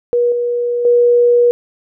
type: tone with level steps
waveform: sine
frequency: 481.4 Hz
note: B4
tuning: 44 cents flat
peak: -10 / -14 / -7 dBFS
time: 0.13-1.51 s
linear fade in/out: 0 ms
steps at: 0.32 / 0.85 s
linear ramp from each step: 2 ms
effects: none